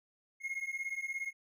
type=beating tone pair; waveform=triangle; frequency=2144 / 2161 Hz; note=C7 / C#7; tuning=+42 / -45 cents; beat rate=17 Hz; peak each=-38 / -37 dBFS; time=0.4-1.33 s; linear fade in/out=50 ms; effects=none